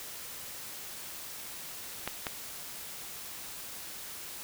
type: clicks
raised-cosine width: 0.3 ms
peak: -16 dBFS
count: 2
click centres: 2.076 / 2.268 s
effects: white hiss -43 dBFS RMS until 4.43 s